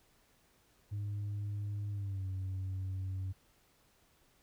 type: tone with pitch glide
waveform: sine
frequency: 102.6 to 94.63 Hz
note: G#2 to F#2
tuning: -21 to +39 cents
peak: -33 dBFS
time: 0.91-3.33 s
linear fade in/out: 20 ms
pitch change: -140 cents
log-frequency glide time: 1.9-2.26 s
effects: tanh soft clip ceiling -34 dBFS + pink hiss -69 dBFS RMS until 4.42 s